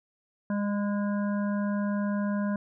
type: harmonic tone with a mistuned harmonic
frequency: 203.7 Hz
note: G#3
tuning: 33 cents flat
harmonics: 1 / 3 / 5 / 7 / 8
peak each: -26 / -36 / -40 / -43 / -44 dBFS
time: 0.5-2.56 s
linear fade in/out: 2 ms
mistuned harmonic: 7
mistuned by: +28 cents
effects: none